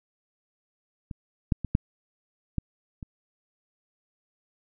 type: clicks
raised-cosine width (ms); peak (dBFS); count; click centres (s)
5; -23 / -9 / -18 / -8 / -14 / -25; 6; 1.112 / 1.522 / 1.647 / 1.751 / 2.583 / 3.028
effects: none